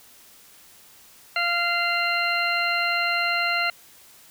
harmonic tone, 693 Hz, F5, 14 cents flat, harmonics 1 / 2 / 3 / 4 / 6, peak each -29 / -26 / -26 / -27 / -30 dBFS, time 1.36-3.7 s, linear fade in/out 2 ms, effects white hiss -51 dBFS RMS until 4.3 s

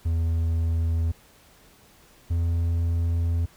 triangle tone pair in turn, 82.41 / 84.29 Hz, E2 / E2, 0 / +39 cents, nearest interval unison, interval 39 cents, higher second, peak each -19 dBFS, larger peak neither, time 0.05-1.12 / 2.3-3.46 s, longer second, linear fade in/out 10 ms, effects pink hiss -55 dBFS RMS until 3.56 s

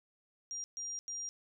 sine tone bursts at uneven times, 5700 Hz, F8, 34 cents sharp, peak -38 dBFS, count 3, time 0.51-0.64 / 0.77-0.99 / 1.08-1.29 s, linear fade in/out 0 ms, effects none

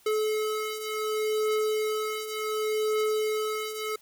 square beating tone pair, 430 / 430.68 Hz, A4 / A4, -40 / -37 cents, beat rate 0.68 Hz, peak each -33 / -28 dBFS, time 0.06-3.96 s, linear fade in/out 5 ms, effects white hiss -59 dBFS RMS until 4.01 s

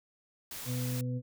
white noise, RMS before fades -42 dBFS, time 0.51-1.01 s, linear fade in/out 2 ms
harmonic tone, 124.8 Hz, B2, 19 cents sharp, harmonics 1 / 2 / 4, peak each -32 / -38 / -44 dBFS, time 0.65-1.22 s, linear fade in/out 50 ms
effects none

